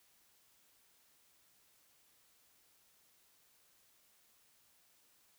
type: silence
effects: white hiss -70 dBFS RMS until 5.38 s